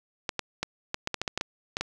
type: clicks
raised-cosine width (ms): 0.2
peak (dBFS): -11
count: 12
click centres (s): 0.292 / 0.393 / 0.63 / 0.944 / 1.074 / 1.143 / 1.216 / 1.278 / 1.376 / 1.411 / 1.769 / 1.81
effects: none